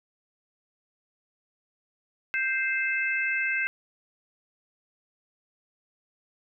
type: harmonic tone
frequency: 523.3 Hz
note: C5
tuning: in tune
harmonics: 3 / 4 / 5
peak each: -28 / -29 / -30 dBFS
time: 2.34-3.67 s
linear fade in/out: 0 ms
effects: none